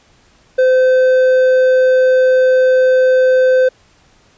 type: tone with hard clipping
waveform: sine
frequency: 514 Hz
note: C5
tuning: 31 cents flat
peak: -9 dBFS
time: 0.58-3.69 s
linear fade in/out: 10 ms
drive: 5 dB
effects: pink hiss -51 dBFS RMS until 4.37 s + resampled to 16000 Hz